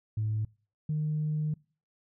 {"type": "tone pair in turn", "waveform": "sine", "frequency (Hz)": [108, 152.74], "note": ["A2", "D#3"], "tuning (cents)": [-32, -32], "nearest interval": "tritone", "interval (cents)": 600, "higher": "second", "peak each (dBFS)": [-26, -26], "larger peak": "neither", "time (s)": [[0.17, 0.45], [0.89, 1.54]], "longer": "second", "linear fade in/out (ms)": 5, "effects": ["noise-tail reverb RT60 0.4 s tail -25 dB re dry", "tanh soft clip ceiling -23 dBFS"]}